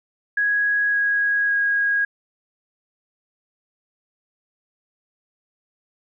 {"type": "tone with pitch steps", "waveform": "sine", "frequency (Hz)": [1661.2, 1651.6, 1642.1], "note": ["G#6", "G#6", "G#6"], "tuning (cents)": [0, -10, -20], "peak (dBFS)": -17, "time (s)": [0.37, 2.05], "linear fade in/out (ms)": 5, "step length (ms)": 560, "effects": []}